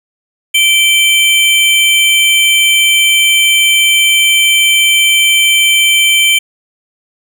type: tone pair together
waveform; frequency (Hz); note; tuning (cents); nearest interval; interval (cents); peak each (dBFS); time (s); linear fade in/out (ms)
square; 2336 / 3103; D7 / G7; -10 / -18; perfect fourth; 492; -10; 0.54-6.39; 10
effects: none